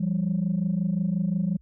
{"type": "tone pair together", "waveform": "sine", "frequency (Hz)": [170, 195.65], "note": ["F3", "G3"], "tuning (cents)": [-46, -3], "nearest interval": "major second", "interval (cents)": 243, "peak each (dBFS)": -24, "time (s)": [0, 1.57], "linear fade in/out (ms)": 10, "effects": ["tanh soft clip ceiling -18 dBFS", "added 63 Hz sine -53 dBFS peak until 1.61 s"]}